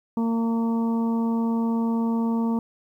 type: harmonic tone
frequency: 229 Hz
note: A#3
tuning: 31 cents flat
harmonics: 1 / 2 / 3 / 4 / 5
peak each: -21 / -33 / -40 / -34 / -41 dBFS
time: 0.17-2.59 s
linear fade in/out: 2 ms
effects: 10-bit